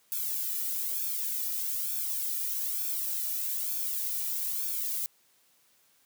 violet noise with flanger, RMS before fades -32 dBFS, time 0.12-5.06 s, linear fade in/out 0 ms, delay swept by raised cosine 1 to 1.9 ms, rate 1.1 Hz, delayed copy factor -0.95, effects white hiss -66 dBFS RMS until 6.05 s + high-pass 100 Hz 12 dB/octave

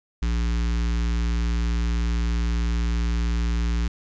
square tone with notch filter, 57.7 Hz, A#1, 17 cents flat, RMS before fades -23 dBFS, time 0.22-3.88 s, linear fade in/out 5 ms, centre 610 Hz, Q 0.65, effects resampled to 16000 Hz + 10-bit

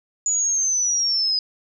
sine linear sweep, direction down, 6930 to 4978 Hz, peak -18 dBFS, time 0.26-1.39 s, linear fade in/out 2 ms, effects none

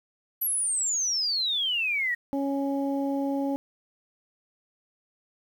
sine exponential sweep, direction down, 12000 to 1864.7 Hz, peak -24 dBFS, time 0.41-2.15 s, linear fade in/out 10 ms
harmonic tone, 277.2 Hz, C#4, in tune, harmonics 1 / 2 / 3, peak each -26 / -32 / -36 dBFS, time 2.33-3.56 s, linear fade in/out 0 ms
effects 9-bit

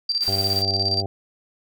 sine tone with tremolo, 4699 Hz, D8, in tune, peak -18 dBFS, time 0.09-1.02 s, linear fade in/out 5 ms, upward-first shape square, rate 17 Hz, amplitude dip 65%
white noise, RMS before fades -36 dBFS, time 0.21-0.63 s, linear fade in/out 20 ms
harmonic tone, 98 Hz, G2, in tune, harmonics 1 / 2 / 3 / 4 / 5 / 6 / 7 / 8, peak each -27 / -36 / -37 / -32 / -39 / -38 / -34 / -36 dBFS, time 0.28-1.06 s, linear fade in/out 0 ms
effects none

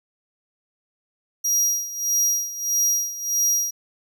40% pulse tone with tremolo, 5730 Hz, F8, 44 cents sharp, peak -16 dBFS, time 1.44-3.71 s, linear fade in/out 10 ms, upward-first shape sine, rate 1.6 Hz, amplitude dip 80%, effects none

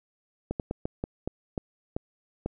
slowing click train, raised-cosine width 2 ms, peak -16 dBFS, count 9, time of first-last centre 0.51-2.46 s, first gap 88 ms, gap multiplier 1.28, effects none

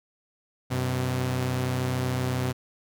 sawtooth tone pair together, 94.27 / 127.3 Hz, F#2 / C3, +33 / -47 cents, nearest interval perfect fourth, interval 520 cents, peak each -28 / -22 dBFS, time 0.7-2.53 s, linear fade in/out 20 ms, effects none

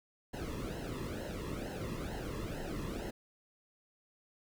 brown noise with flanger, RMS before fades -40 dBFS, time 0.33-3.11 s, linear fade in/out 10 ms, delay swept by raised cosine 0.84 to 1.35 ms, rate 2.2 Hz, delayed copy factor -0.8, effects none

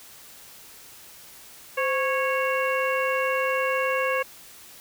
harmonic tone with a mistuned harmonic, 551 Hz, C#5, 11 cents flat, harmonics 1 / 2 / 3 / 4 / 5, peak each -25 / -28 / -30 / -31 / -32 dBFS, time 1.77-4.23 s, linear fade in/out 10 ms, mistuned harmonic 1, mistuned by -99 cents, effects white hiss -47 dBFS RMS until 4.8 s

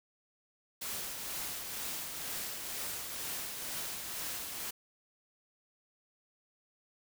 white noise with tremolo, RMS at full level -38 dBFS, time 0.81-4.71 s, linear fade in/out 10 ms, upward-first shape triangle, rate 2.1 Hz, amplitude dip 40%, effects none

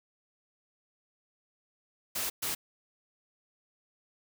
white noise bursts at uneven times, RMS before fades -33 dBFS, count 2, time 2.15-2.3 / 2.42-2.55 s, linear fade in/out 10 ms, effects none

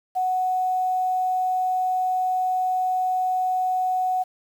sine tone, 740 Hz, F#5, in tune, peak -20 dBFS, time 0.15-4.24 s, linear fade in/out 20 ms, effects 8-bit

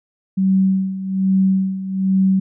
sine tone with tremolo, 190.8 Hz, G3, 47 cents flat, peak -11 dBFS, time 0.37-2.4 s, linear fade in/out 10 ms, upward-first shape sine, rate 1.2 Hz, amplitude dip 75%, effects none

